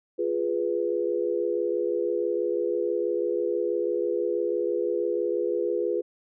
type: chord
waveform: sine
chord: F diminished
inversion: none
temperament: equal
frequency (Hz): 349.2 / 415.3 / 493.9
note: F4 / Ab4 / Cb5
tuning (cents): 0 / 0 / 0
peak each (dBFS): -28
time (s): 0.18-6.02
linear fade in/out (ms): 20
effects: none